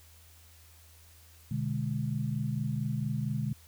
sine chord, G# diminished, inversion first, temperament equal with one note detuned, 123.47 / 147.85 / 207.7 Hz, B2 / D3 / G#3, 0 / +12 / 0 cents, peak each -33 / -33 / -35 dBFS, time 1.51-3.53 s, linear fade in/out 5 ms, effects added 81 Hz sine -56 dBFS peak until 3.67 s + white hiss -59 dBFS RMS until 3.67 s

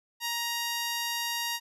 10% pulse tone with low-pass filter, 940 Hz, A#5, 14 cents sharp, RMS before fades -32 dBFS, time 0.2-1.6 s, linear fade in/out 50 ms, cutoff 11000 Hz, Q 2.7, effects none

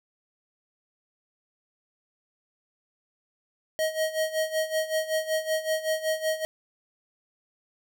square tone with tremolo, 631 Hz, D#5, 24 cents sharp, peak -23 dBFS, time 3.79-6.45 s, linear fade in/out 0 ms, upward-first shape sine, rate 5.3 Hz, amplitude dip 80%, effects none

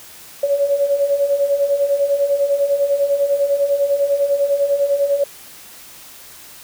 sine beating tone pair, 556 / 566 Hz, C#5 / C#5, +5 / +36 cents, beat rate 10 Hz, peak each -21 / -15 dBFS, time 0.43-5.24 s, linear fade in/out 5 ms, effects white hiss -40 dBFS RMS until 6.63 s

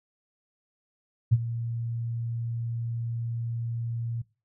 sine tone with ADSR envelope, 116.54 Hz, A#2, in tune, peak -14 dBFS, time 1.31-4.22 s, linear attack 19 ms, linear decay 40 ms, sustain -15 dB, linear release 9 ms, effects noise-tail reverb RT60 0.3 s tail -20 dB re dry

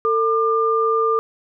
sine tone pair together, 448.7 / 1199 Hz, A4 / D6, +34 / +36 cents, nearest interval octave + perfect fourth, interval 1702 cents, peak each -18 dBFS, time 0.05-1.19 s, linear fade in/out 0 ms, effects none

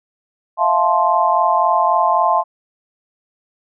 sine chord, F major seventh, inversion third, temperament just, 654.8 / 698.5 / 873.1 / 1047.7 Hz, E5 / F5 / A5 / C6, -12 / 0 / -14 / +2 cents, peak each -20 / -18 / -17 / -16 dBFS, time 0.57-2.44 s, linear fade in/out 50 ms, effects none

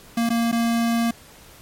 square tone with dropouts, 232.2 Hz, A#3, 7 cents flat, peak -19 dBFS, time 0.17-1.11 s, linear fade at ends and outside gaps 5 ms, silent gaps 0.292-0.302 / 0.516-0.525 s, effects pink hiss -47 dBFS RMS until 1.61 s + MP3 64 kbps

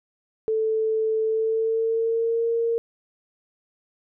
sine tone with pitch glide, 440 to 462.1 Hz, A4 to A#4, 0 to -15 cents, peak -20 dBFS, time 0.48-2.78 s, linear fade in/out 0 ms, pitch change +85 cents, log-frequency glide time 1.23-2.47 s, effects none

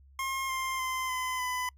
25% pulse tone with pitch steps, 1070 / 1052.8 / 1035.9 / 1019.3 / 1003 Hz, C6 / C6 / C6 / C6 / B5, +38 / +10 / -18 / -46 / +26 cents, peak -27 dBFS, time 0.19-1.69 s, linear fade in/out 2 ms, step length 300 ms, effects noise-tail reverb RT60 0.1 s tail -26 dB re dry + added 68 Hz sine -54 dBFS peak until 1.77 s

